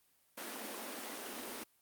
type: high-pass noise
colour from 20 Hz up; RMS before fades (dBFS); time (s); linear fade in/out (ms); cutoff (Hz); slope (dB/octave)
pink; -44; 0.37-1.64; 10; 210; 96
effects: white hiss -72 dBFS RMS until 1.81 s + Opus 32 kbps